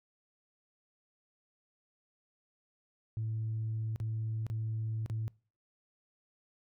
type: tone with dropouts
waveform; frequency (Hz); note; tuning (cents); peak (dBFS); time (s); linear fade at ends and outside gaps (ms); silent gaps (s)
sine; 110.6; A2; +9; -31; 3.17-5.28; 0; 3.96-4.001 / 4.466-4.5 / 5.061-5.099
effects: noise-tail reverb RT60 0.4 s tail -26 dB re dry + tanh soft clip ceiling -29 dBFS